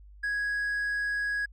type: tone with hard clipping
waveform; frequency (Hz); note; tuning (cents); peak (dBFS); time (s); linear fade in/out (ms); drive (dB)
sine; 1661.2; G#6; 0; -28; 0.23-1.46; 10; 2
effects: added 50 Hz sine -48 dBFS peak until 1.52 s